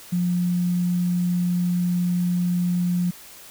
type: tone with quantisation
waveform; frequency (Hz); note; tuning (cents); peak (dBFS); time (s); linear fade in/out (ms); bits
sine; 177; F3; +23; -19; 0.12-3.11; 10; 8
effects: white hiss -44 dBFS RMS until 3.5 s